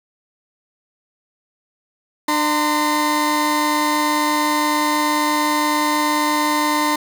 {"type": "tone cluster", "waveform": "35% pulse", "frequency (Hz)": [299, 914, 1032], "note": ["D4", "A#5", "C6"], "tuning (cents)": [31, -34, -24], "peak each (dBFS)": -19, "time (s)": [2.28, 6.96], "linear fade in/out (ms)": 5, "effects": []}